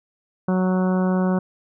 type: harmonic tone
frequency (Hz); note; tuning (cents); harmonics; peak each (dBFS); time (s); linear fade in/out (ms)
185; F#3; 0; 1 / 2 / 3 / 4 / 5 / 6 / 7 / 8; -18 / -27 / -28 / -33 / -34 / -35 / -38 / -37; 0.48-1.39; 5
effects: none